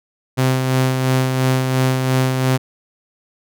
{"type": "tone with tremolo", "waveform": "sawtooth", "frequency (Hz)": 130, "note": "C3", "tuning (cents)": -11, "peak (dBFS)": -9, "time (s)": [0.37, 2.58], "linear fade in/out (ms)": 20, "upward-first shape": "sine", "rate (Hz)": 2.9, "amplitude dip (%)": 40, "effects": []}